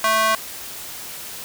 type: tone with high-pass filter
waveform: square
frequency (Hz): 220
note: A3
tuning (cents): 0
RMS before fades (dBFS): -18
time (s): 0.04-0.35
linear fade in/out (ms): 2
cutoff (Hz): 980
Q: 2.1
effects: white hiss -34 dBFS RMS until 1.44 s

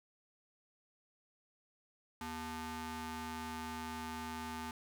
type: ring-modulated tone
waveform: sawtooth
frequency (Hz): 320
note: D#4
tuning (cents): +49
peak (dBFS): -34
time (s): 2.21-4.71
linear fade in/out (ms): 2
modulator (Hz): 561
effects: none

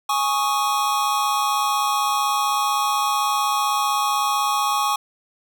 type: chord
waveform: square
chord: Ab suspended fourth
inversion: none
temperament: equal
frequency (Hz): 830.6 / 1108.7 / 1244.5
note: Ab5 / Db6 / Eb6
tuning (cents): 0 / 0 / 0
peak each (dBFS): -24 / -22 / -28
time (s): 0.09-4.96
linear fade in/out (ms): 5
effects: none

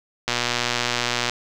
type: click train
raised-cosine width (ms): 0.2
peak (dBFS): -4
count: 124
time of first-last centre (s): 0.28-1.297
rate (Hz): 121
effects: none

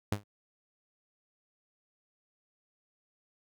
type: tone with exponential decay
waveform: sawtooth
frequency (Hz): 102.5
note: G#2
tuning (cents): -22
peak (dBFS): -21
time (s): 0.12-0.24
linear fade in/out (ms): 5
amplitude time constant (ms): 24
effects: none

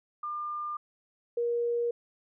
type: tone pair in turn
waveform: sine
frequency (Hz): 1200 / 473.8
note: D6 / A#4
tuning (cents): +37 / +28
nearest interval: octave + major third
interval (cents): 1609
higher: first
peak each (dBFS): -32 / -26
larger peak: second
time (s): 0.23-0.77 / 1.37-1.91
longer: neither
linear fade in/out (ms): 5
effects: none

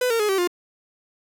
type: tone with pitch steps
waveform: 45% pulse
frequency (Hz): 500 / 458.5 / 420.4 / 385.6 / 353.6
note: B4 / A#4 / G#4 / G4 / F4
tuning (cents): +21 / -29 / +21 / -28 / +22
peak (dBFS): -19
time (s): 0.01-0.475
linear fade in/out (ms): 5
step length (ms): 93
effects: none

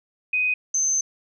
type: tone pair in turn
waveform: sine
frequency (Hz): 2501 / 6223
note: D#7 / G8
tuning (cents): +8 / -14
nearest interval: octave + major third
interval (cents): 1578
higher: second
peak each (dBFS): -19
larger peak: neither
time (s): 0.33-0.54 / 0.74-1.01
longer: second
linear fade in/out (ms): 5
effects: none

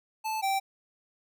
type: tone pair in turn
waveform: square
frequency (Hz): 874 / 778.6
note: A5 / G5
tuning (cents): -12 / -12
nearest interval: major second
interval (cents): 200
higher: first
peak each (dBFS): -30 / -26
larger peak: second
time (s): 0.24-0.42 / 0.42-0.6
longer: neither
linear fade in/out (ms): 20
effects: none

